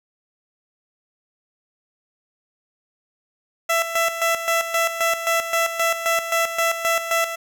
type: tone with tremolo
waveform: 15% pulse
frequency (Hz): 666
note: E5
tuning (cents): +18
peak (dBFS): -11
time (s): 3.69-7.36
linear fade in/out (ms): 10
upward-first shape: square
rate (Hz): 3.8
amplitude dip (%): 65
effects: none